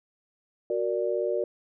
sine chord, Gb augmented, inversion none, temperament equal, 370 / 466.2 / 587.3 Hz, Gb4 / Bb4 / D5, 0 / 0 / 0 cents, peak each -29 dBFS, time 0.7-1.44 s, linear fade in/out 2 ms, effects none

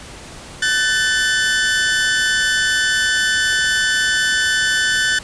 sawtooth tone pair together, 1508 / 1760 Hz, F#6 / A6, +32 / 0 cents, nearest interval minor third, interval 268 cents, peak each -14 dBFS, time 0.62-5.19 s, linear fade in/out 5 ms, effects pink hiss -36 dBFS RMS until 5.23 s + resampled to 22050 Hz

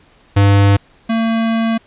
square tone pair in turn, 100 / 226.4 Hz, G2 / A3, +35 / +50 cents, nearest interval octave + major second, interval 1415 cents, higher second, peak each -8 / -14 dBFS, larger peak first, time 0.36-0.77 / 1.09-1.78 s, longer second, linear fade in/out 10 ms, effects pink hiss -50 dBFS RMS until 1.86 s + resampled to 8000 Hz

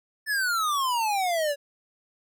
square exponential sweep, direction down, 1771 to 558 Hz, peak -24 dBFS, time 0.26-1.56 s, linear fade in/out 50 ms, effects none

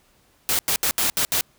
white noise bursts at uneven times, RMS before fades -21 dBFS, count 6, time 0.49-0.59 / 0.68-0.76 / 0.83-0.91 / 0.98-1.1 / 1.17-1.25 / 1.32-1.41 s, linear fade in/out 0 ms, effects pink hiss -60 dBFS RMS until 1.58 s

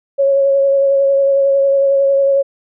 sine tone with vibrato, 551 Hz, C#5, 11 cents flat, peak -9 dBFS, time 0.18-2.43 s, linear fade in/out 20 ms, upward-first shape sine, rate 11 Hz, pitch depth 17 cents each way, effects none

